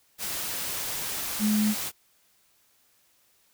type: tone in noise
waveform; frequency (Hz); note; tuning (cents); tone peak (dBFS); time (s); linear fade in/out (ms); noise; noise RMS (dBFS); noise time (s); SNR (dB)
sine; 212; G#3; +36; -21; 1.39-1.75; 50; white; -32; 0.18-1.92; +8
effects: white hiss -65 dBFS RMS until 3.53 s